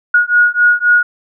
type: beating tone pair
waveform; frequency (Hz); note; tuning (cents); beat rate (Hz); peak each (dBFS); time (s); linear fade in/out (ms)
sine; 1445 / 1448.8; F#6 / F#6; -41 / -37; 3.8; -11; 0.14-1.03; 5
effects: none